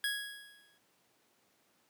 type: tone with exponential decay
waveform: 25% pulse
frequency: 1661.2 Hz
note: G#6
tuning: in tune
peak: -26 dBFS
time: 0.04-0.78 s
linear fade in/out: 1 ms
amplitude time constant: 160 ms
effects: pink hiss -71 dBFS RMS until 1.89 s + high-pass 200 Hz 12 dB/octave